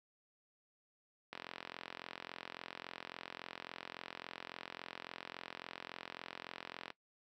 click train, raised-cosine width 0.3 ms, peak -27 dBFS, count 244, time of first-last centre 1.33-6.903 s, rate 43.6 Hz, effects noise-tail reverb RT60 0.1 s tail -18 dB re dry + high-pass 200 Hz 12 dB/octave

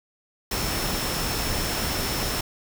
sine tone in noise, 5400 Hz, E8, 41 cents sharp, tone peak -34 dBFS, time 0.51-2.41 s, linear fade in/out 5 ms, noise pink, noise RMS -27 dBFS, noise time 0.51-2.41 s, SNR -10 dB, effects none

